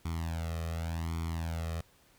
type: tone with flanger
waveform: sawtooth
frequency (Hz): 82.41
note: E2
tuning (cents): 0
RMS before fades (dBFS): -35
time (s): 0.05-1.81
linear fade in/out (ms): 5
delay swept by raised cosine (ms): 0.89 to 1.62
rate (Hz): 0.88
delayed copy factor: +1
effects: pink hiss -64 dBFS RMS until 2.18 s